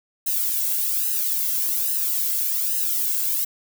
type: noise with flanger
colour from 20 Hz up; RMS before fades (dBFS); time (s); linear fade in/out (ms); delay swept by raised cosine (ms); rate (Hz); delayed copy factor
violet; -23; 0.26-3.45; 10; 0.87 to 1.69; 1.2; -0.9
effects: none